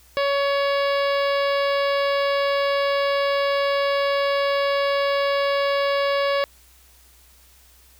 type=harmonic tone with a mistuned harmonic; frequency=560 Hz; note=C#5; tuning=18 cents sharp; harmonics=1 / 2 / 3 / 4 / 5 / 6 / 7 / 8 / 9; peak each=-20 / -26 / -30 / -32 / -34 / -36 / -37 / -38 / -39 dBFS; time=0.17-6.44 s; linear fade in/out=0 ms; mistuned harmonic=3; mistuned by=+16 cents; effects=added 62 Hz sine -54 dBFS peak until 7.99 s + white hiss -54 dBFS RMS until 7.99 s